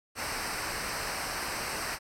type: noise with comb filter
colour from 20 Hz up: pink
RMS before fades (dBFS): -34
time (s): 0.15-1.99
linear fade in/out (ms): 50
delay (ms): 0.29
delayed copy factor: -0.7
effects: low-pass 11000 Hz 12 dB/octave